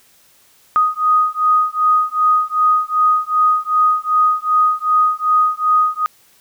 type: beating tone pair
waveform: sine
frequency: 1244.5 / 1247.1 Hz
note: D#6 / D#6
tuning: 0 / +4 cents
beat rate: 2.6 Hz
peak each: -15 dBFS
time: 0.76-6.06 s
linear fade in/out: 0 ms
effects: white hiss -52 dBFS RMS until 6.4 s